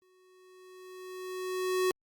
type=tone with exponential growth; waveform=square; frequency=370 Hz; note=F#4; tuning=in tune; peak=-25 dBFS; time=0.02-1.91 s; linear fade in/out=0 ms; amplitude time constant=410 ms; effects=Opus 48 kbps